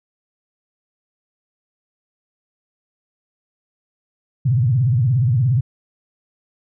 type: tone with vibrato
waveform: sine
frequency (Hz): 123.47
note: B2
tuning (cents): 0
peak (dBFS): -13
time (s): 4.45-5.61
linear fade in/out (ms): 10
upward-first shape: sine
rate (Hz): 17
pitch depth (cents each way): 240
effects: none